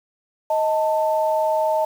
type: tone pair together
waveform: sine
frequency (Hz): 628 / 888.1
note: D#5 / A5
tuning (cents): +16 / +16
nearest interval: tritone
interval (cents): 600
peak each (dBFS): -19 / -21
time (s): 0.5-1.85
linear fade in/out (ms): 5
effects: 7-bit